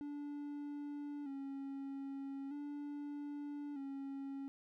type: tone with vibrato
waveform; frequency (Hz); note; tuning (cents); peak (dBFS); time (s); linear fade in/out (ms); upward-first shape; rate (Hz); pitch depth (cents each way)
triangle; 282.1; C#4; +30; -40; 0.01-4.48; 0; square; 0.4; 48
effects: none